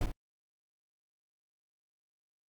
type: noise with echo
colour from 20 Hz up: brown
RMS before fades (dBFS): -29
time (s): 0.01-0.06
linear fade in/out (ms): 2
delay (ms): 57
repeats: 1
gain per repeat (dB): -7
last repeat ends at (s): 0.117
effects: Opus 48 kbps